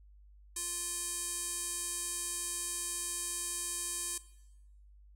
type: tone with band-pass filter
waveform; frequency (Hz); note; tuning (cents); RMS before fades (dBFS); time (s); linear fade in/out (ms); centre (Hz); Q
square; 349.2; F4; 0; -38; 0.56-4.18; 5; 8800; 3.2
effects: noise-tail reverb RT60 0.9 s tail -17 dB re dry + added 50 Hz sine -55 dBFS peak until 5.15 s